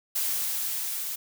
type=noise with level ramp; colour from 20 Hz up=blue; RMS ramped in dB=-27 to -33 dBFS; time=0.15-1.16 s; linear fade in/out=10 ms; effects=none